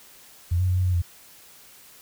sine tone with pitch steps, 86.6 / 92 / 91 / 92 / 90.8 / 86.8 Hz, F2 / F#2 / F#2 / F#2 / F#2 / F2, -14 / -9 / -28 / -9 / -32 / -10 cents, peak -19 dBFS, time 0.51-1.02 s, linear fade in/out 10 ms, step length 85 ms, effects white hiss -50 dBFS RMS until 2.01 s

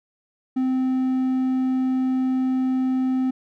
triangle tone, 259 Hz, C4, 17 cents flat, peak -17 dBFS, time 0.56-3.31 s, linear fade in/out 10 ms, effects none

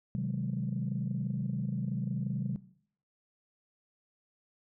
sine chord, Ab dominant seventh, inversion first, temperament just, 129.78 / 155.74 / 186.89 / 207.7 Hz, C3 / Eb3 / Gb3 / Ab3, -14 / +2 / +18 / 0 cents, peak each -34 / -37 / -34 / -37 dBFS, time 0.15-2.56 s, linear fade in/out 0 ms, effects noise-tail reverb RT60 0.6 s tail -18 dB re dry + tanh soft clip ceiling -23 dBFS

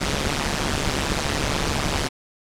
pink noise with amplitude modulation, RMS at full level -19 dBFS, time 0-2.09 s, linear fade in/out 20 ms, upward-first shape sine, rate 144 Hz, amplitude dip 95%, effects low-pass 7000 Hz 12 dB/octave

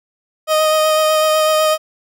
30% pulse tone with vibrato, 622.3 Hz, D#5, in tune, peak -9 dBFS, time 0.47-1.78 s, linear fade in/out 50 ms, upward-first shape sine, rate 8 Hz, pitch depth 13 cents each way, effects none

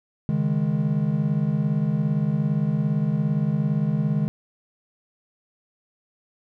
triangle chord, C# suspended second, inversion none, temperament equal with one note detuned, 138.59 / 156.1 / 207.7 Hz, C#3 / D#3 / G#3, 0 / +6 / 0 cents, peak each -24 / -21 / -23 dBFS, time 0.29-4.28 s, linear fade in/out 0 ms, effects none

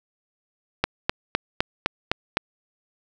click train, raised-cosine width 0.3 ms, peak -3 dBFS, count 7, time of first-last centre 0.84-2.371 s, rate 3.92 Hz, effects none

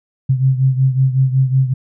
sine beating tone pair, 130.81 / 136.21 Hz, C3 / C#3, 0 / -30 cents, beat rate 5.4 Hz, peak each -12 / -17 dBFS, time 0.29-1.74 s, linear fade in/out 10 ms, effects none

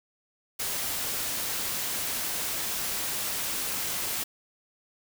white noise, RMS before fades -31 dBFS, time 0.59-4.24 s, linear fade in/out 10 ms, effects none

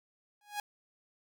sawtooth tone with exponential growth, 828 Hz, G#5, 5 cents flat, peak -27 dBFS, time 0.41-0.6 s, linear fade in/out 2 ms, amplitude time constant 40 ms, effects none

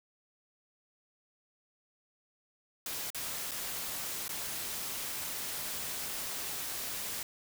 white noise with dropouts, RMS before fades -38 dBFS, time 2.86-7.23 s, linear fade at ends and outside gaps 2 ms, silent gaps 3.103-3.146 / 3.511-3.516 / 4.281-4.292 s, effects none

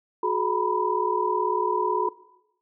sine tone cluster, 367.4 / 425.5 / 954 / 994 Hz, F#4 / G#4 / A#5 / B5, -12 / +42 / +40 / +11 cents, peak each -27 dBFS, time 0.23-2.09 s, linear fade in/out 5 ms, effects noise-tail reverb RT60 0.8 s tail -18 dB re dry

